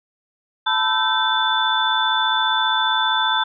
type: tone cluster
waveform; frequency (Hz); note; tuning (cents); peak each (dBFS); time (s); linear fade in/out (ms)
sine; 882 / 997 / 1324 / 1548 / 3509; A5 / B5 / E6 / G6 / A7; +4 / +16 / +7 / -22 / -5; -22 / -24 / -26 / -23 / -21; 0.66-3.44; 10
effects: none